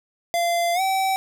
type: tone with pitch glide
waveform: square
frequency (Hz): 688 to 767.8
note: F5 to G5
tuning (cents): -26 to -36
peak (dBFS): -20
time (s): 0.34-1.16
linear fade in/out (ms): 0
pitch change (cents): +190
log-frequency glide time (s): 0.74-0.81
effects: none